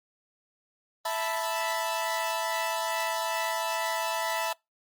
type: chord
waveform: sawtooth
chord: E suspended fourth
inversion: none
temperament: equal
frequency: 659.3 / 880 / 987.8 Hz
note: E5 / A5 / B5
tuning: 0 / 0 / 0 cents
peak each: -28 / -29 / -29 dBFS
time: 1.05-4.53 s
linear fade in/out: 5 ms
effects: noise-tail reverb RT60 0.2 s tail -25 dB re dry + Opus 24 kbps